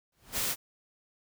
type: noise with exponential growth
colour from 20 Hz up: pink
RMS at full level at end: -38 dBFS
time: 0.12-0.39 s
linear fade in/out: 5 ms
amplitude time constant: 57 ms
type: noise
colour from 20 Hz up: white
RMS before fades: -31 dBFS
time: 0.32-0.56 s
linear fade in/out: 50 ms
effects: none